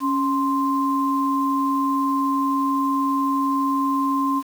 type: tone pair together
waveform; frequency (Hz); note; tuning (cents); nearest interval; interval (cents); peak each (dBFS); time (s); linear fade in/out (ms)
sine; 277.2 / 1046.5; C#4 / C6; 0 / 0; octave + major seventh; 2300; -21; 0-4.43; 50
effects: 7-bit